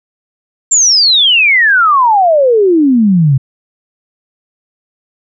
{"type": "exponential sweep", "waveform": "sine", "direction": "down", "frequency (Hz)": [7459, 127.9], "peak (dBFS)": -5, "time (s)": [0.71, 3.38], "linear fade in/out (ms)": 10, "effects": []}